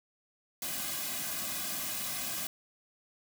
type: noise with comb filter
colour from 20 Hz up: white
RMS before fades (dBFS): -36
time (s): 0.62-2.47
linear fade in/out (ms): 2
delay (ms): 2.2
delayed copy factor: -0.95
effects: none